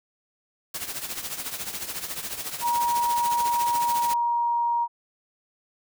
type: noise with tremolo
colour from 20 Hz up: white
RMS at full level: -30 dBFS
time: 0.74-4.14 s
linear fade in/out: 5 ms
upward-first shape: triangle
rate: 14 Hz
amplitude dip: 75%
type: tone with pitch glide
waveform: sine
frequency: 950 to 944 Hz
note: A#5 to A#5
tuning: +33 to +22 cents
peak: -21 dBFS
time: 2.61-4.88 s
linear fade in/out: 50 ms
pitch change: -11 cents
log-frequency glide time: 3.71-4.63 s
effects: none